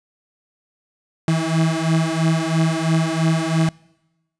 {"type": "beating tone pair", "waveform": "35% pulse", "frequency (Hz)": [160.4, 163.4], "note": ["E3", "E3"], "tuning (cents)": [-47, -15], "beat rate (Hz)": 3, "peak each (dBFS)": -18, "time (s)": [1.28, 3.69], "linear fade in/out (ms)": 2, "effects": ["noise-tail reverb RT60 1.0 s tail -24 dB re dry", "resampled to 22050 Hz"]}